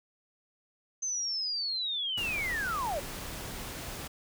sine linear sweep, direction down, 6272 to 523.3 Hz, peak -30 dBFS, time 1.02-3 s, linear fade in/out 10 ms
pink noise, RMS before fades -40 dBFS, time 2.17-4.08 s, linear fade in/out 10 ms
effects none

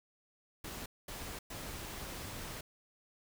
pink noise bursts at uneven times, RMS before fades -44 dBFS, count 3, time 0.64-0.86 / 1.08-1.39 / 1.5-2.61 s, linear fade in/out 5 ms, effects none

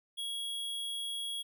square tone, 3320 Hz, G#7, 1 cent flat, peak -36 dBFS, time 0.17-1.43 s, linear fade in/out 20 ms, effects none

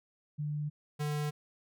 sine / square tone pair in turn, 148.7 / 148.7 Hz, D3 / D3, +22 / +22 cents, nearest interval unison, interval 0 cents, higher neither, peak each -32 / -32 dBFS, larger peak neither, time 0.38-0.7 / 0.99-1.31 s, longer neither, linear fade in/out 20 ms, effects none

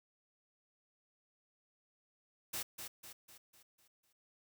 white noise with echo, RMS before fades -40 dBFS, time 2.53-2.63 s, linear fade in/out 10 ms, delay 250 ms, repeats 6, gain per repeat -6 dB, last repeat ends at 4.13 s, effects none

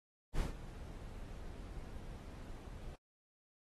brown noise with ADSR envelope, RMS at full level -33 dBFS, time 0.33-2.96 s, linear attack 57 ms, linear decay 140 ms, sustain -15 dB, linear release 8 ms, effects AAC 32 kbps

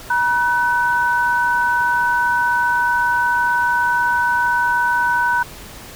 sine tone pair together, 959.5 / 1506 Hz, A#5 / F#6, +50 / +30 cents, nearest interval minor sixth, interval 780 cents, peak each -17 dBFS, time 0.1-5.43 s, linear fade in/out 5 ms, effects pink hiss -37 dBFS RMS until 5.95 s

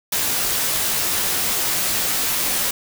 white noise with comb filter, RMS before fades -21 dBFS, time 0.12-2.71 s, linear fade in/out 5 ms, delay 16 ms, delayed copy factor -0.55, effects none

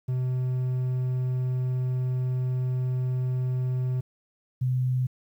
triangle / sine tone pair in turn, 127.4 / 127.4 Hz, C3 / C3, -46 / -46 cents, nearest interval unison, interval 0 cents, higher neither, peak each -22 dBFS, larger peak neither, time 0.08-4.01 / 4.61-5.07 s, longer first, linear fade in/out 10 ms, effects 10-bit

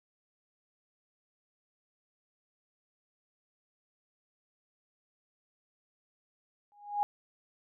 sine tone with exponential growth, 823 Hz, G#5, 16 cents flat, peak -23 dBFS, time 6.72-7.03 s, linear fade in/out 0 ms, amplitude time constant 66 ms, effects none

